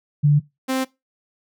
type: tone pair in turn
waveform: sine / sawtooth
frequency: 146.5 / 262.1 Hz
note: D3 / C4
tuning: -4 / +3 cents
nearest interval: minor seventh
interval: 1007 cents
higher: second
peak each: -11 / -16 dBFS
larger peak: first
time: 0.23-0.4 / 0.68-0.85 s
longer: neither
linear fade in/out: 20 ms
effects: noise-tail reverb RT60 0.2 s tail -19 dB re dry